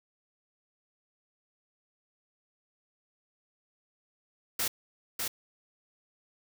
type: noise with echo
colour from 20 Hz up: white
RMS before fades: -30 dBFS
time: 4.59-4.68 s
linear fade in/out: 5 ms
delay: 600 ms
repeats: 1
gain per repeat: -3 dB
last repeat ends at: 5.28 s
effects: none